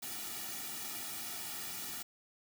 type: noise with comb filter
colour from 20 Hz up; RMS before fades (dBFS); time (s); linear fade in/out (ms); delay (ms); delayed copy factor
white; -42; 0.02-2.03; 10; 1.9; -1
effects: none